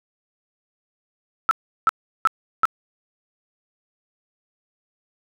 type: tone bursts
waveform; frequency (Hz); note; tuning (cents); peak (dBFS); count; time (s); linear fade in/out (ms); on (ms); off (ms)
sine; 1318.5; E6; 0; -12; 4; 1.49-2.654; 0; 21; 360
effects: none